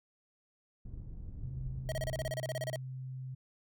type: low-pass noise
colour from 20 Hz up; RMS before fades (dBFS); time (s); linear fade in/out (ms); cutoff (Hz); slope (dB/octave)
pink; -43; 0.85-2.31; 5; 120; 12
type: tone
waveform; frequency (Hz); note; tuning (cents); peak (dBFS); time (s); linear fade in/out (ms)
sine; 130; C3; -11; -39; 1.43-3.35; 10
type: tone bursts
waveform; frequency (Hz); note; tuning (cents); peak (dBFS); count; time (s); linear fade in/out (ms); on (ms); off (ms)
square; 636; D#5; +38; -35; 15; 1.89-2.759; 0; 29; 31
effects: none